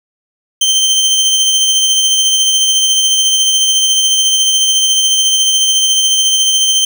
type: tone with tremolo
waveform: 25% pulse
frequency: 3119 Hz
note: G7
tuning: 9 cents flat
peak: -4 dBFS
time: 0.61-6.85 s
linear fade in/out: 5 ms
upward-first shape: sine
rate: 14 Hz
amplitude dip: 30%
effects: none